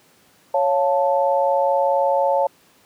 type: chord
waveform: sine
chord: Db augmented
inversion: none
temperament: equal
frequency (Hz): 554.4 / 698.5 / 880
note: Db5 / F5 / A5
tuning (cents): 0 / 0 / 0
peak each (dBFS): -18 / -23 / -20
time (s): 0.54-2.47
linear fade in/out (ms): 5
effects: pink hiss -55 dBFS RMS until 2.85 s + high-pass 150 Hz 12 dB/octave